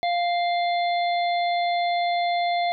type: harmonic tone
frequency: 698 Hz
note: F5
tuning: 1 cent flat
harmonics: 1 / 3 / 5 / 6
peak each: -21 / -31 / -35 / -37 dBFS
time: 0.03-2.72 s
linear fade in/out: 0 ms
effects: none